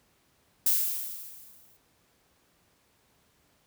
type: noise with exponential decay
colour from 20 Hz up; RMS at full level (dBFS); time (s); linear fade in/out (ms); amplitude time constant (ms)
violet; -22; 0.66-1.77; 5; 240
effects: pink hiss -67 dBFS RMS until 3.66 s + high-pass 60 Hz 12 dB/octave